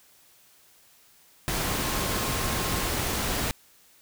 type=tone in noise; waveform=sine; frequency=1067 Hz; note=C6; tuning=34 cents sharp; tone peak=-38 dBFS; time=1.67-2.9 s; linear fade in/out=0 ms; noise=pink; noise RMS=-28 dBFS; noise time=1.48-3.51 s; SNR=-13 dB; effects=white hiss -58 dBFS RMS until 4.01 s